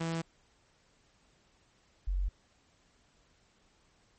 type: tone pair in turn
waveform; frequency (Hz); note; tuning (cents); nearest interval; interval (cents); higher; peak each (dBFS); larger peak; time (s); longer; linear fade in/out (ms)
sawtooth / sine; 164.81 / 46.25; E3 / F#1; 0 / 0; octave + minor seventh; 2200; first; -28 / -28; neither; 0-0.22 / 2.07-2.29; neither; 10
effects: pink hiss -68 dBFS RMS until 4.18 s + MP3 32 kbps